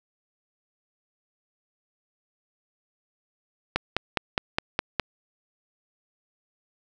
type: click train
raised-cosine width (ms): 0.3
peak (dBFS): -6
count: 7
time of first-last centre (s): 3.76-4.997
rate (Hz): 4.85
effects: none